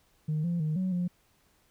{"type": "tone with pitch steps", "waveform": "sine", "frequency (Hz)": [153.9, 172.2, 154.6, 186.2, 177.5], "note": ["D#3", "F3", "D#3", "F#3", "F3"], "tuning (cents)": [-19, -24, -11, 11, 28], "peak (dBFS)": -25, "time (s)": [0.28, 1.08], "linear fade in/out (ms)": 10, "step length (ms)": 160, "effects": ["tanh soft clip ceiling -24 dBFS", "pink hiss -67 dBFS RMS until 1.7 s"]}